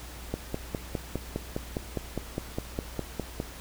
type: click train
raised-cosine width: 2 ms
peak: -16 dBFS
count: 16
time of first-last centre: 0.34-3.401 s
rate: 4.9 Hz
effects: added 60 Hz sine -43 dBFS peak until 3.6 s + pink hiss -45 dBFS RMS until 3.6 s